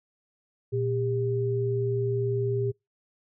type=tone pair together; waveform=sine; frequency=118.83 / 399.7 Hz; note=A#2 / G4; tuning=+34 / +34 cents; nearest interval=octave + major sixth; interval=2100 cents; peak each=-27 dBFS; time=0.72-2.72 s; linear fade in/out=20 ms; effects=noise-tail reverb RT60 0.2 s tail -26 dB re dry